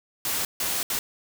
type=noise bursts at uneven times; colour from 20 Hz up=white; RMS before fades=-27 dBFS; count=3; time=0.25-0.45 / 0.6-0.83 / 0.9-0.99 s; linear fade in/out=2 ms; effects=none